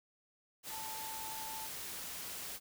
sine tone in noise, 882 Hz, A5, 4 cents sharp, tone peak -45 dBFS, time 0.69-1.69 s, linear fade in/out 50 ms, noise white, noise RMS -44 dBFS, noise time 0.63-2.6 s, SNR -4 dB, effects none

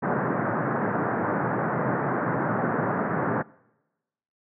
pink band-pass noise, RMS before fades -26 dBFS, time 0.02-3.43 s, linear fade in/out 20 ms, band 120 to 1700 Hz, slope 48 dB/octave, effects noise-tail reverb RT60 1.0 s tail -24 dB re dry

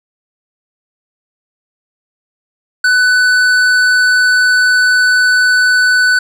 sine tone with hard clipping, 1496 Hz, F#6, 19 cents sharp, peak -9 dBFS, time 2.84-6.19 s, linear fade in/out 5 ms, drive 10 dB, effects none

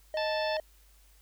triangle tone, 622.3 Hz, D#5, in tune, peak -28 dBFS, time 0.14-0.6 s, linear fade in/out 2 ms
harmonic tone, 880 Hz, A5, in tune, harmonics 1 / 2 / 3 / 4 / 5 / 6, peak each -35 / -38 / -40 / -41 / -42 / -43 dBFS, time 0.17-0.57 s, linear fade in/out 2 ms
effects added 50 Hz sine -58 dBFS peak until 1.21 s + white hiss -64 dBFS RMS until 1.21 s

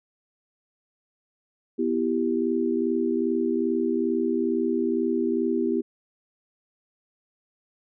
sine chord, E minor, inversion second, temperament equal, 246.9 / 329.6 / 392 Hz, B3 / E4 / G4, 0 / 0 / 0 cents, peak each -26 dBFS, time 1.78-5.82 s, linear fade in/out 20 ms, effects none

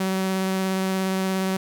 sawtooth tone with vibrato, 189.6 Hz, F#3, 43 cents sharp, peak -18 dBFS, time 0-1.57 s, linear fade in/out 5 ms, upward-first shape triangle, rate 17 Hz, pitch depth 11 cents each way, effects none

